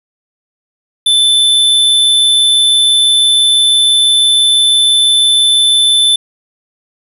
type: tone with amplitude modulation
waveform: square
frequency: 3520 Hz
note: A7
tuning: in tune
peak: -6 dBFS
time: 1.06-6.16 s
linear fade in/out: 5 ms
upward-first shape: sine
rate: 126 Hz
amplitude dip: 25%
effects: resampled to 32000 Hz + 7-bit